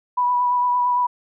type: tone with vibrato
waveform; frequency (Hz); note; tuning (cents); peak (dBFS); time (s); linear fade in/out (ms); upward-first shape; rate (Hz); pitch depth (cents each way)
sine; 983; B5; -8; -16; 0.17-1.07; 10; sine; 8.8; 17
effects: none